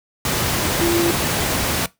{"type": "tone in noise", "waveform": "sine", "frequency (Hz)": 340.6, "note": "F4", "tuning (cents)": -43, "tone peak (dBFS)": -17, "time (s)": [0.81, 1.11], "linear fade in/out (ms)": 2, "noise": "pink", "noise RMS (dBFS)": -20, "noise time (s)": [0.25, 1.86], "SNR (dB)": 0, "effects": ["noise-tail reverb RT60 0.2 s tail -20 dB re dry", "high-pass 60 Hz 12 dB/octave"]}